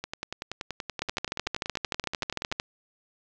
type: two click trains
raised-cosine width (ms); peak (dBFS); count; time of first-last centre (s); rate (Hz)
0.2; -15 / -10; 27 / 22; 0.04-2.516 / 1.02-2.599; 10.5 / 13.3
effects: low-pass 7000 Hz 12 dB/octave + 8-bit